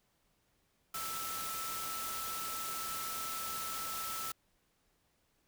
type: tone in noise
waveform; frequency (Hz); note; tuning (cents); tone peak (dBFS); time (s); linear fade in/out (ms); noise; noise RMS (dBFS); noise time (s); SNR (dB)
sine; 1318.5; E6; 0; -41; 0.94-4.32; 5; white; -41; 0.94-4.32; -3
effects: pink hiss -75 dBFS RMS until 5.47 s